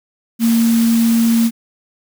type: tone in noise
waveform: sine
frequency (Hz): 230.1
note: A#3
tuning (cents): -22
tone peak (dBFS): -10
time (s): 0.39-1.51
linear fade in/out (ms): 50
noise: white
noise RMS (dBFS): -26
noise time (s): 0.39-1.51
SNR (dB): +13
effects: none